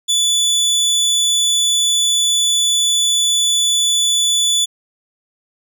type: tone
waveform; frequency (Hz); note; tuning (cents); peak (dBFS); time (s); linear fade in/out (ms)
25% pulse; 3467; A7; -26; -9; 0.08-4.66; 20
effects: none